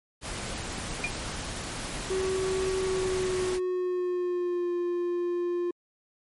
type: noise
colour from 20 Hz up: pink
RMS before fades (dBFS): -35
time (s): 0.21-3.6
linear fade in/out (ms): 50
type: tone with exponential decay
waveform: sine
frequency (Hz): 2415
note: D7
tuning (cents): +48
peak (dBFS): -23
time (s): 1.04-1.15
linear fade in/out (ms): 1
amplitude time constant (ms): 22
type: tone with pitch glide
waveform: triangle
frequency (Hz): 378 to 350.7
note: F#4 to F4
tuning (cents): +37 to +7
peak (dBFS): -24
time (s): 2.1-5.71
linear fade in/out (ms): 5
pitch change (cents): -130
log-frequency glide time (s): 2.81-4.72
effects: MP3 48 kbps